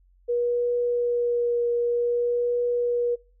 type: tone with vibrato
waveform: sine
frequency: 480 Hz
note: B4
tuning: 49 cents flat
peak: -21 dBFS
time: 0.28-3.16 s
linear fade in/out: 20 ms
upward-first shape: triangle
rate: 0.53 Hz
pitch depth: 15 cents each way
effects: noise-tail reverb RT60 0.4 s tail -25 dB re dry + added 45 Hz sine -56 dBFS peak until 3.4 s

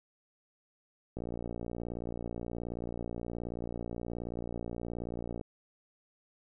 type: click train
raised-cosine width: 2 ms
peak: -25 dBFS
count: 250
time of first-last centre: 1.17-5.412 s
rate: 58.7 Hz
effects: none

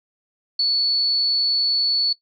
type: tone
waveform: sine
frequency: 4435 Hz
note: C#8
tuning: in tune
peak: -16 dBFS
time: 0.59-2.13 s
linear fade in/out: 5 ms
effects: noise-tail reverb RT60 0.1 s tail -19 dB re dry

